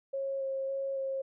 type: tone with vibrato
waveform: sine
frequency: 541 Hz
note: C#5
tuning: 42 cents flat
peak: -31 dBFS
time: 0.13-1.22 s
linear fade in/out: 10 ms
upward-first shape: square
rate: 1.8 Hz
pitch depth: 11 cents each way
effects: none